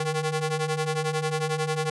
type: ring-modulated tone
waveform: sawtooth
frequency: 312.9 Hz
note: D#4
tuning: 10 cents sharp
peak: -18 dBFS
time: 0-1.9 s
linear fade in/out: 5 ms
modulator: 162 Hz
effects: resampled to 24000 Hz